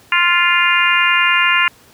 harmonic tone, 349.2 Hz, F4, in tune, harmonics 3 / 4 / 5 / 6 / 7 / 8, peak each -18 / -18 / -18 / -18 / -18 / -18 dBFS, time 0.12-1.68 s, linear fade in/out 2 ms, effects pink hiss -47 dBFS RMS until 1.93 s + high-pass 80 Hz 12 dB/octave

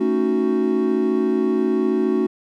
triangle chord, D# half-diminished seventh, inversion second, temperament equal with one note detuned, 222.6 / 277.2 / 311.1 / 370 Hz, A3 / C#4 / D#4 / F#4, +20 / 0 / 0 / 0 cents, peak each -21 / -21 / -23 / -18 dBFS, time 0-2.27 s, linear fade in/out 10 ms, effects none

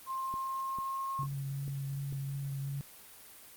sine tone with pitch glide, 1057 to 1077.3 Hz, C6 to C#6, +17 to -50 cents, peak -33 dBFS, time 0.06-1.27 s, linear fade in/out 50 ms, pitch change +33 cents, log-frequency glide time 0.16-1.14 s
click train, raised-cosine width 3 ms, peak -33 dBFS, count 5, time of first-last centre 0.34-2.126 s, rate 2.24 Hz
sine tone with vibrato, 138.59 Hz, C#3, in tune, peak -34 dBFS, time 1.19-2.81 s, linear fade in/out 0 ms, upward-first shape sine, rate 2.7 Hz, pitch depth 14 cents each way
effects white hiss -53 dBFS RMS until 3.56 s + Opus 32 kbps

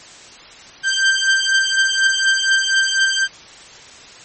sawtooth beating tone pair, 1568 / 1572.1 Hz, G6 / G6, 0 / +5 cents, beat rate 4.1 Hz, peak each -13 dBFS, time 0.83-3.28 s, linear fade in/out 50 ms, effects white hiss -40 dBFS RMS until 4.24 s + MP3 32 kbps

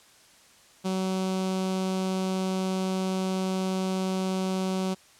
sawtooth tone with notch filter, 188.2 Hz, F#3, 30 cents sharp, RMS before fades -28 dBFS, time 0.84-4.95 s, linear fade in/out 20 ms, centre 1800 Hz, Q 1.4, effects white hiss -56 dBFS RMS until 5.19 s + low-pass 9000 Hz 12 dB/octave

